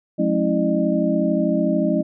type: tone cluster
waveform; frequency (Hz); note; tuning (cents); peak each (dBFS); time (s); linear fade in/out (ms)
sine; 180.4 / 213.9 / 271.9 / 322.9 / 607; F#3 / A3 / C#4 / E4 / D#5; -44 / -49 / -33 / -36 / -43; -23; 0.18-2.03; 20
effects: none